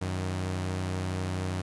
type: tone pair together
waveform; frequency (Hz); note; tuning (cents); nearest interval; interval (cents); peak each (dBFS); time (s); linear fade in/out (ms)
sawtooth; 92.5 / 155.57; F#2 / D#3; 0 / 0; major sixth; 900; -26 / -34; 0.01-1.62; 10
effects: resampled to 24000 Hz + 11-bit